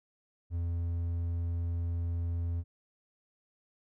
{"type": "tone", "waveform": "triangle", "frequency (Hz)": 85.2, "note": "F2", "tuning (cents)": -42, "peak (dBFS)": -28, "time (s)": [0.5, 2.64], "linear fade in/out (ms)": 50, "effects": []}